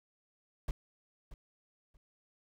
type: noise with echo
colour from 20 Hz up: brown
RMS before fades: -33 dBFS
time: 0.68-0.71 s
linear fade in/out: 2 ms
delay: 630 ms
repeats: 2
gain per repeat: -14 dB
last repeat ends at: 1.97 s
effects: none